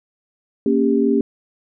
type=chord; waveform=sine; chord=G diminished; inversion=first; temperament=equal with one note detuned; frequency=233.1 / 277.2 / 398.6 Hz; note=Bb3 / Db4 / G4; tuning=0 / 0 / +29 cents; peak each=-18 dBFS; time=0.66-1.21 s; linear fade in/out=2 ms; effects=none